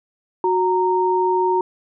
sine tone pair together, 367.6 / 926.3 Hz, F#4 / A#5, -11 / -11 cents, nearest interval octave + major third, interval 1600 cents, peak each -18 dBFS, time 0.44-1.61 s, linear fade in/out 2 ms, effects none

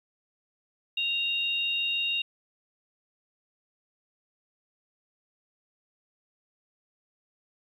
sine tone pair together, 2787 / 3733 Hz, F7 / A#7, -4 / +2 cents, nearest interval perfect fourth, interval 506 cents, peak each -27 / -31 dBFS, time 0.97-2.22 s, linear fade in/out 5 ms, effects 10-bit

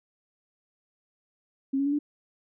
sine tone with pitch steps, 270.8 / 278.1 / 285.6 / 293.3 Hz, C#4 / C#4 / D4 / D4, -40 / +6 / -48 / -2 cents, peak -23 dBFS, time 1.73-1.99 s, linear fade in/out 10 ms, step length 65 ms, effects none

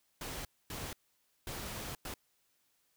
pink noise bursts at uneven times, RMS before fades -42 dBFS, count 4, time 0.21-0.45 / 0.7-0.93 / 1.47-1.95 / 2.05-2.14 s, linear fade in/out 2 ms, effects white hiss -75 dBFS RMS until 2.96 s

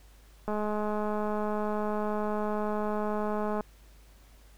click train, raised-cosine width 1 ms, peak -19 dBFS, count 661, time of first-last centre 0.48-3.608 s, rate 211 Hz, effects added 51 Hz sine -53 dBFS peak until 4.57 s + pink hiss -61 dBFS RMS until 4.57 s

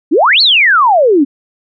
sine exponential two-way sweep, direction up then down, 261.6 to 4537 to 261.6 Hz, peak -5 dBFS, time 0.11-1.25 s, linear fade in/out 20 ms, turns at 0.41 s, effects none

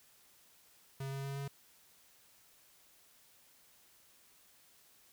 square tone with pitch steps, 135.8 / 136.98 / 138.17 / 139.38 Hz, C#3 / C#3 / C#3 / C#3, -35 / -20 / -5 / +10 cents, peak -39 dBFS, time 1-1.48 s, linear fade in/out 5 ms, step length 120 ms, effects white hiss -65 dBFS RMS until 5.12 s

